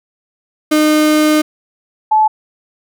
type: tone pair in turn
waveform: 35% pulse / sine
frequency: 305.7 / 864.7 Hz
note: D#4 / A5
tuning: -30 / -30 cents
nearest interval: octave + tritone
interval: 1800 cents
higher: second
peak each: -7 dBFS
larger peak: neither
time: 0.71-1.42 / 2.11-2.28 s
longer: first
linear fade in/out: 10 ms
effects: none